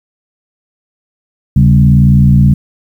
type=tone with frequency modulation; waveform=sine; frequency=137.7 Hz; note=C#3; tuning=11 cents flat; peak=-3 dBFS; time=1.56-2.54 s; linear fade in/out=5 ms; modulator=58.7 Hz; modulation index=1.1; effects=7-bit